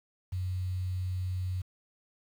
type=tone with quantisation; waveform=sine; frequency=92 Hz; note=F#2; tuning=9 cents flat; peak=-30 dBFS; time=0.32-1.62 s; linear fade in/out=10 ms; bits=9; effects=none